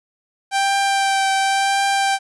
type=tone with vibrato; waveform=sawtooth; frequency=784 Hz; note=G5; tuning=in tune; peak=-12 dBFS; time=0.51-2.19 s; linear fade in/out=50 ms; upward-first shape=triangle; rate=0.93 Hz; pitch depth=18 cents each way; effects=resampled to 24000 Hz + 9-bit